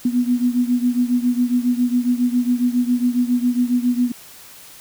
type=beating tone pair; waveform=sine; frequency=243.2 / 250.5 Hz; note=B3 / B3; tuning=-26 / +25 cents; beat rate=7.3 Hz; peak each=-17 / -20 dBFS; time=0.05-4.12 s; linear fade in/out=5 ms; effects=white hiss -42 dBFS RMS until 4.8 s